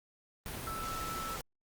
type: tone in noise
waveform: sine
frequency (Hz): 1318.5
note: E6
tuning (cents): 0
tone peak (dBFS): -38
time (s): 0.67-1.36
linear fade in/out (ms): 0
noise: pink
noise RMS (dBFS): -41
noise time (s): 0.46-1.41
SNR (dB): 0
effects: Opus 32 kbps